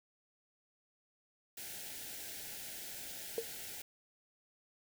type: band-stop noise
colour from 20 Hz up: white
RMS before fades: -46 dBFS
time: 1.57-3.82 s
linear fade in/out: 5 ms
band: 890 to 1400 Hz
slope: 96 dB/octave
type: tone with exponential decay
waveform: sine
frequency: 458.7 Hz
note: A#4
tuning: 28 cents flat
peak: -28 dBFS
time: 3.38-3.46 s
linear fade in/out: 1 ms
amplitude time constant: 16 ms
effects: none